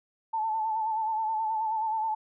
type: tone with vibrato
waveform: sine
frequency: 879 Hz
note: A5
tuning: 2 cents flat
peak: -26 dBFS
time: 0.33-2.15 s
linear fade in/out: 10 ms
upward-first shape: sine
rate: 9.4 Hz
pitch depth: 46 cents each way
effects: none